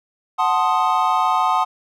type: chord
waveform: triangle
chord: F# diminished seventh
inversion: none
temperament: equal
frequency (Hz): 740 / 880 / 1046.5 / 1244.5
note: F#5 / A5 / C6 / Eb6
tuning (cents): 0 / 0 / 0 / 0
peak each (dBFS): -19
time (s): 0.38-1.65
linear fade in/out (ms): 20
effects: none